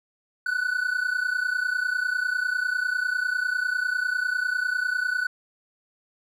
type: tone pair together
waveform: triangle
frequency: 1470 / 1500 Hz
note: F#6 / F#6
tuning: -12 / +23 cents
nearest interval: unison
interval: 35 cents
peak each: -25 / -24 dBFS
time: 0.46-5.27 s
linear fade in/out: 5 ms
effects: none